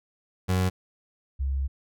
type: tone pair in turn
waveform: 30% pulse / sine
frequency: 92.5 / 67.71 Hz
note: F#2 / C#2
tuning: 0 / -40 cents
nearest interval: perfect fourth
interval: 540 cents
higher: first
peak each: -19 / -24 dBFS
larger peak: first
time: 0.48-0.7 / 1.39-1.68 s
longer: second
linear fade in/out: 20 ms
effects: none